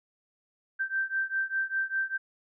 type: beating tone pair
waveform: sine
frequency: 1562 / 1567 Hz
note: G6 / G6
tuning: -7 / -1 cents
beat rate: 5 Hz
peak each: -30 / -31 dBFS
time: 0.79-2.18 s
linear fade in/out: 20 ms
effects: none